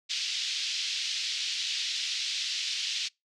pink band-pass noise, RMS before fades -32 dBFS, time 0.09-3.09 s, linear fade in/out 20 ms, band 2900 to 5500 Hz, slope 24 dB/octave, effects noise-tail reverb RT60 0.2 s tail -26 dB re dry + low-pass 9000 Hz 12 dB/octave

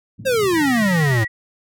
pink band-pass noise, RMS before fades -34 dBFS, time 0.18-1.21 s, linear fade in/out 20 ms, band 110 to 190 Hz, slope 24 dB/octave
square exponential sweep, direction down, 549 to 105.2 Hz, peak -16 dBFS, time 0.25-1.25 s, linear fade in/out 20 ms
sine tone with vibrato, 1900 Hz, A#6, 33 cents sharp, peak -22 dBFS, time 0.54-1.28 s, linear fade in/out 20 ms, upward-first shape square, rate 8.7 Hz, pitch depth 27 cents each way
effects none

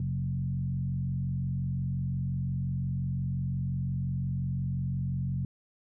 sine tone with frequency modulation, 131.4 Hz, C3, 8 cents sharp, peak -28 dBFS, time 0-5.45 s, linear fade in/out 2 ms, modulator 45.7 Hz, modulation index 0.98, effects none

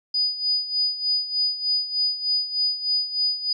sine tone with tremolo, 4950 Hz, D#8, 10 cents flat, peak -18 dBFS, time 0.14-3.53 s, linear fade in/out 5 ms, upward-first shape sine, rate 3.3 Hz, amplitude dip 75%, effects none

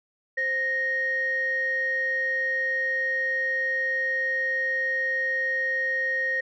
sine tone pair together, 523.3 / 1863.3 Hz, C5 / A#6, 0 / -1 cents, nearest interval octave + minor seventh, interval 2199 cents, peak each -32 / -23 dBFS, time 0.37-6.41 s, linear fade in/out 10 ms, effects tanh soft clip ceiling -17 dBFS

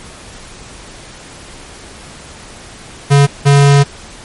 square tone pair in turn, 141.4 / 141.4 Hz, C#3 / C#3, +35 / +35 cents, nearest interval unison, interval 0 cents, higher neither, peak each -5 dBFS, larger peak neither, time 3.1-3.27 / 3.45-3.84 s, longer second, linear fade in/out 20 ms, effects pink hiss -34 dBFS RMS until 4.24 s + MP3 48 kbps

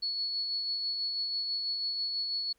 sine tone with tremolo, 4395 Hz, C#8, 16 cents flat, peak -29 dBFS, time 0.02-2.53 s, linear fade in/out 10 ms, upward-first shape sine, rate 6.1 Hz, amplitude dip 30%, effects pink hiss -72 dBFS RMS until 2.58 s

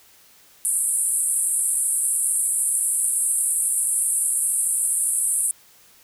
white band-pass noise, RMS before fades -22 dBFS, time 0.65-5.51 s, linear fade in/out 0 ms, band 8300 to 11000 Hz, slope 96 dB/octave, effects white hiss -53 dBFS RMS until 6.03 s

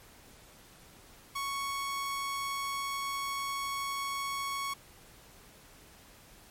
sawtooth tone, 1108.7 Hz, C#6, in tune, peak -29 dBFS, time 1.35-4.74 s, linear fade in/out 10 ms, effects pink hiss -56 dBFS RMS until 6.5 s + MP3 64 kbps

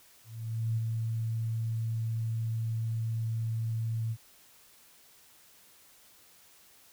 sine tone with ADSR envelope, 113 Hz, A2, 47 cents sharp, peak -26 dBFS, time 0.24-4.17 s, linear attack 530 ms, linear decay 21 ms, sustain -3 dB, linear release 57 ms, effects white hiss -59 dBFS RMS until 6.92 s

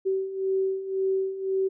sine beating tone pair, 381.9 / 383.8 Hz, G4 / G4, -45 / -37 cents, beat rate 1.9 Hz, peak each -30 / -25 dBFS, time 0.05-1.69 s, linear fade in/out 20 ms, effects none

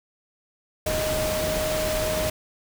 sine tone in noise, 622.3 Hz, D#5, in tune, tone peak -25 dBFS, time 0.86-2.3 s, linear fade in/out 5 ms, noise pink, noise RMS -28 dBFS, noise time 0.86-2.3 s, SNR 0 dB, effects none

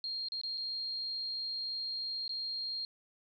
sine tone with dropouts, 4221 Hz, C8, 14 cents sharp, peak -35 dBFS, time 0.04-2.85 s, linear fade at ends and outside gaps 1 ms, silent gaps 0.285-0.32 / 0.414-0.435 / 0.574-0.578 / 2.279-2.293 s, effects none

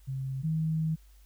sine tone pair in turn, 133.5 / 158.76 Hz, C3 / D#3, +35 / +35 cents, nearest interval minor third, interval 300 cents, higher second, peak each -31 / -26 dBFS, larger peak second, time 0.07-0.43 / 0.43-0.96 s, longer second, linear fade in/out 20 ms, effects added 50 Hz sine -53 dBFS peak until 1.25 s + white hiss -66 dBFS RMS until 1.25 s

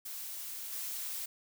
blue noise with level steps, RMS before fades -42 / -39 dBFS, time 0.05-1.26 s, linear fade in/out 10 ms, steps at 0.72 s, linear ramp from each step 5 ms, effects none

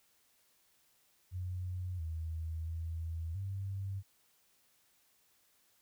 sine tone with pitch steps, 90.8 / 80.6 / 82 / 97.4 Hz, F#2 / E2 / E2 / G2, -32 / -38 / -9 / -11 cents, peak -36 dBFS, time 1.31-4.03 s, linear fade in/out 50 ms, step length 680 ms, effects white hiss -71 dBFS RMS until 5.81 s

